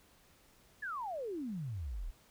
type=exponential sweep; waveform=sine; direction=down; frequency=1768 to 33.69 Hz; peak=-37 dBFS; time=0.82-2.11 s; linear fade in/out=10 ms; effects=pink hiss -65 dBFS RMS until 2.3 s